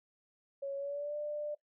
sine tone with pitch glide, 554.4 to 594.2 Hz, C#5 to D5, 0 to +20 cents, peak -35 dBFS, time 0.62-1.55 s, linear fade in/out 10 ms, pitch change +120 cents, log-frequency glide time 0.76-1.16 s, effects noise-tail reverb RT60 0.1 s tail -19 dB re dry

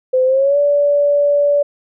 sine tone with pitch glide, 514 to 576.9 Hz, C5 to D5, -31 to -31 cents, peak -10 dBFS, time 0.13-1.63 s, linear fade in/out 10 ms, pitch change +200 cents, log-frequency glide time 0.25-0.58 s, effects none

